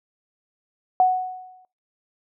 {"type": "tone with exponential decay", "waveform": "sine", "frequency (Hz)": 740, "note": "F#5", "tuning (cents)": 0, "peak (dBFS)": -11, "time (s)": [1, 1.65], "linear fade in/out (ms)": 1, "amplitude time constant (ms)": 140, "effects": ["noise-tail reverb RT60 0.3 s tail -22 dB re dry"]}